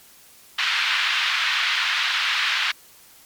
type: band-pass noise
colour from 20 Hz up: white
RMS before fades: -22 dBFS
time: 0.58-2.72 s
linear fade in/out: 10 ms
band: 1200 to 3600 Hz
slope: 24 dB/octave
effects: white hiss -50 dBFS RMS until 3.25 s + MP3 96 kbps